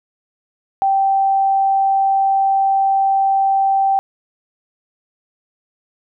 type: tone pair in turn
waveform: sine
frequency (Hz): 780 / 780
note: G5 / G5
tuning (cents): -9 / -9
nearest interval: unison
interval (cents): 0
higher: neither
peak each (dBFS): -12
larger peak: neither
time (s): 0.82-1.22 / 1.22-3.99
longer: second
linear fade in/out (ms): 0
effects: none